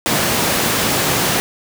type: high-pass noise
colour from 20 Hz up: pink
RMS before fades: -17 dBFS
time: 0.06-1.4 s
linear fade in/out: 0 ms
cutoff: 140 Hz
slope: 12 dB/octave
effects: none